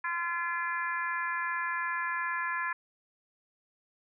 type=harmonic tone; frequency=342.7 Hz; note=F4; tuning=33 cents flat; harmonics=3 / 4 / 5 / 6 / 7; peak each=-34 / -39 / -33 / -42 / -43 dBFS; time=0.04-2.73 s; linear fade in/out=5 ms; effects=none